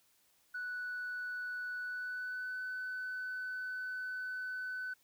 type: tone with pitch glide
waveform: sine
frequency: 1481 to 1506 Hz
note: F#6 to F#6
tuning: +1 to +30 cents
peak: -36 dBFS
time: 0.54-4.94 s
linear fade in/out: 10 ms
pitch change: +29 cents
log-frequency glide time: 1.81-2.61 s
effects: tanh soft clip ceiling -35 dBFS + white hiss -71 dBFS RMS until 5.03 s

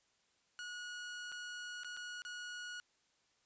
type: tone with dropouts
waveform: sawtooth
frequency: 1454 Hz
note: F#6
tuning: 31 cents flat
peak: -40 dBFS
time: 0.59-2.8 s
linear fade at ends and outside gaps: 0 ms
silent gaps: 1.318-1.323 / 1.834-1.846 / 1.966-1.972 / 2.22-2.25 s
effects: white hiss -75 dBFS RMS until 3.45 s + resampled to 16000 Hz

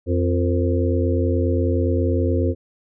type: harmonic tone with a mistuned harmonic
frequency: 87.31 Hz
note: F2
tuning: in tune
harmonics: 1 / 3 / 4 / 5 / 6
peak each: -19 / -24 / -25 / -26 / -27 dBFS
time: 0.06-2.55 s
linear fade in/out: 50 ms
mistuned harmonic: 5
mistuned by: +69 cents
effects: none

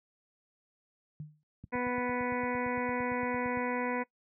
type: tone with exponential decay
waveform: sine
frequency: 151.7 Hz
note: D#3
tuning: 44 cents flat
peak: -35 dBFS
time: 1.2-1.43 s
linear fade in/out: 0 ms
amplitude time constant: 48 ms
type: click train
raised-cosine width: 5 ms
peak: -31 dBFS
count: 18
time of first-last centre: 1.64-3.572 s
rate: 8.8 Hz
type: harmonic tone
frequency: 246.9 Hz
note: B3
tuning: in tune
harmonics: 1 / 2 / 3 / 4 / 6 / 7 / 8 / 9 / 10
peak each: -35 / -35 / -42 / -37 / -43 / -45 / -41 / -44 / -47 dBFS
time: 1.72-4.04 s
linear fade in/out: 20 ms
effects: noise-tail reverb RT60 0.1 s tail -21 dB re dry + high-pass 80 Hz 12 dB/octave

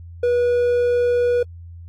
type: tone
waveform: triangle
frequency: 485.3 Hz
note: B4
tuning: 30 cents flat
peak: -13 dBFS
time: 0.23-1.43 s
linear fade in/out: 5 ms
effects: added 85 Hz sine -35 dBFS peak until 1.88 s + AAC 64 kbps

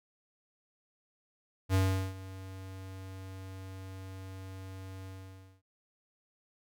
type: tone with ADSR envelope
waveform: square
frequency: 95 Hz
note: F#2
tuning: 46 cents sharp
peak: -24 dBFS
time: 1.69-5.62 s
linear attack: 54 ms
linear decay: 390 ms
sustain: -19 dB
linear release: 560 ms
effects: none

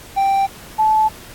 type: tone pair in turn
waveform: triangle / sine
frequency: 784 / 868.1 Hz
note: G5 / A5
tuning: 0 / -24 cents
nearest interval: major second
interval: 176 cents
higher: second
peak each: -11 dBFS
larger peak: neither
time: 0.16-0.47 / 0.78-1.09 s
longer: neither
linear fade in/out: 20 ms
effects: pink hiss -39 dBFS RMS until 1.34 s + AAC 64 kbps

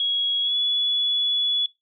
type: tone with pitch glide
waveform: sine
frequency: 3322 to 3409 Hz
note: G#7 to G#7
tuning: 0 to +45 cents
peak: -20 dBFS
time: 0-1.66 s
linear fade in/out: 2 ms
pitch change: +45 cents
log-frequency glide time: 0.42-0.55 s
effects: noise-tail reverb RT60 0.2 s tail -22 dB re dry

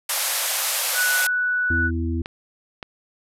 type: band-pass noise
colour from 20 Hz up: white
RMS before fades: -24 dBFS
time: 0.09-1.27 s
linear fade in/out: 5 ms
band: 500 to 14000 Hz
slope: 96 dB/octave
type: tone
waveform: sine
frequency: 1480 Hz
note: F#6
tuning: in tune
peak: -19 dBFS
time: 0.94-1.91 s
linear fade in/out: 50 ms
type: harmonic tone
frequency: 82.9 Hz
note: E2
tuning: 10 cents sharp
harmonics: 1 / 3 / 4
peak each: -23 / -28 / -29 dBFS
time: 1.7-2.22 s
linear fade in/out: 5 ms
type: clicks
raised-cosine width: 0.3 ms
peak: -16 dBFS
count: 2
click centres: 2.259 / 2.828 s
effects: none

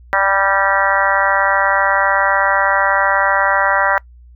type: harmonic tone with a mistuned harmonic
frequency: 196 Hz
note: G3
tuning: in tune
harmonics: 3 / 4 / 5 / 6 / 7 / 8 / 9 / 10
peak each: -20 / -20 / -19 / -22 / -19 / -19 / -24 / -20 dBFS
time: 0.13-3.98 s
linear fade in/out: 0 ms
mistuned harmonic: 10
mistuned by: -29 cents
effects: noise-tail reverb RT60 0.1 s tail -24 dB re dry + added 60 Hz sine -39 dBFS peak until 4.35 s

